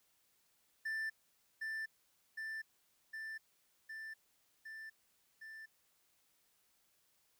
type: tone with echo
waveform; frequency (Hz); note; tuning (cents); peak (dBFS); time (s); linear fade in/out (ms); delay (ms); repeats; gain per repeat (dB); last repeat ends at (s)
triangle; 1772; A6; +12; -35; 0.85-1.1; 10; 760; 6; -2; 5.66
effects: white hiss -75 dBFS RMS until 7.39 s